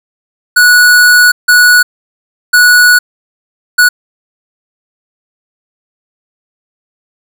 square tone bursts at uneven times, 1468 Hz, F#6, 14 cents flat, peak -3 dBFS, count 4, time 0.56-1.32 / 1.48-1.83 / 2.53-2.99 / 3.78-3.89 s, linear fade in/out 10 ms, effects none

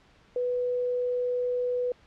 sine tone, 493.9 Hz, B4, in tune, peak -25 dBFS, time 0.36-1.92 s, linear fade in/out 2 ms, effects pink hiss -59 dBFS RMS until 2.06 s + low-pass 4000 Hz 12 dB/octave

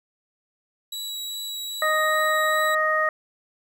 sawtooth tone with vibrato, 3900 Hz, B7, 23 cents flat, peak -27 dBFS, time 0.92-2.75 s, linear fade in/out 5 ms, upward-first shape triangle, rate 2.5 Hz, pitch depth 10 cents each way
harmonic tone, 622.3 Hz, D#5, in tune, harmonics 1 / 2 / 3, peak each -25 / -23 / -23 dBFS, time 1.82-3.09 s, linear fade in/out 2 ms
effects 9-bit

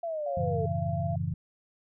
sine exponential sweep, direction down, 688 to 433.7 Hz, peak -30 dBFS, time 0.03-0.66 s, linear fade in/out 5 ms
sine tone with pitch glide, 698.5 to 679.4 Hz, F5 to F5, 0 to -48 cents, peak -33 dBFS, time 0.26-1.16 s, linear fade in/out 5 ms, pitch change -48 cents, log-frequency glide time 0.48-0.62 s
sine chord, F# minor seventh, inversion none, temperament equal, 92.5 / 110 / 138.59 / 164.81 Hz, F#2 / A2 / C#3 / E3, 0 / 0 / 0 / 0 cents, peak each -33 / -36 / -33 / -33 dBFS, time 0.37-1.34 s, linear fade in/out 5 ms
effects none

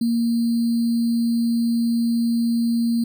sine tone with sample-and-hold, 233.1 Hz, A#3, in tune, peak -17 dBFS, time 0.01-3.04 s, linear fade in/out 5 ms, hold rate 4410 Hz, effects none

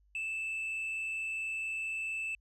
sine tone with frequency modulation, 2637 Hz, E7, in tune, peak -31 dBFS, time 0.15-2.35 s, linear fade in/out 2 ms, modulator 84.4 Hz, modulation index 0.41, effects tanh soft clip ceiling -33 dBFS + added 50 Hz sine -64 dBFS peak until 2.4 s

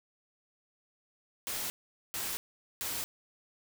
white noise bursts, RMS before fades -36 dBFS, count 3, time 1.47-3.04 s, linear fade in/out 0 ms, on 230 ms, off 440 ms, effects none

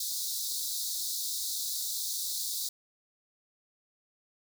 pink high-pass noise, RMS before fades -34 dBFS, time 0-2.69 s, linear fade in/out 5 ms, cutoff 3700 Hz, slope 96 dB/octave, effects none

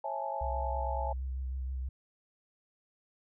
sine chord, A major seventh, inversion first, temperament equal with one note detuned, 544.8 / 659.3 / 830.6 / 880 Hz, C#5 / E5 / G#5 / A5, -30 / 0 / 0 / 0 cents, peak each -40 / -40 / -37 / -38 dBFS, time 0.04-1.13 s, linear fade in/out 5 ms
sine tone with vibrato, 65 Hz, C2, 11 cents flat, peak -33 dBFS, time 0.41-1.89 s, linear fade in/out 5 ms, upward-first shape sine, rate 6.3 Hz, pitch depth 30 cents each way
effects none

